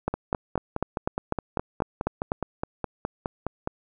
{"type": "two click trains", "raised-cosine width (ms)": 1, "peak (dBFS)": [-13, -10], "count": [18, 10], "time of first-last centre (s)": [[0.14, 3.674], [0.08, 2.319]], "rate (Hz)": [4.81, 4.02], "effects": []}